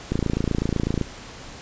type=click train; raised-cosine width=3 ms; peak=-9 dBFS; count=26; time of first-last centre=0.12-1.013 s; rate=28 Hz; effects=pink hiss -40 dBFS RMS until 1.61 s + resampled to 16000 Hz